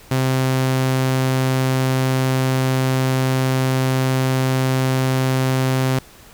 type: tone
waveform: sawtooth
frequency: 130.81 Hz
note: C3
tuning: in tune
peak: -12 dBFS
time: 0.11-5.99 s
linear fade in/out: 5 ms
effects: pink hiss -45 dBFS RMS until 6.33 s